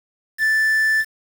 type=tone with quantisation; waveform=triangle; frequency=1760 Hz; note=A6; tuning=in tune; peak=-13 dBFS; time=0.38-1.05 s; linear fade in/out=50 ms; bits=6; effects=none